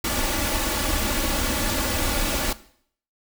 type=noise with comb filter; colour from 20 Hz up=pink; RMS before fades=-24 dBFS; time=0.04-2.53 s; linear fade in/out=5 ms; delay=3.5 ms; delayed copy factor=+0.7; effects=noise-tail reverb RT60 0.6 s tail -17 dB re dry